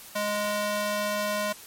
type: tone with high-pass filter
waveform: square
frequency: 207.7 Hz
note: G#3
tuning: in tune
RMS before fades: -28 dBFS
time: 0.15-1.53 s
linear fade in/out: 10 ms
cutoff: 530 Hz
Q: 0.94
effects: white hiss -46 dBFS RMS until 1.66 s + MP3 64 kbps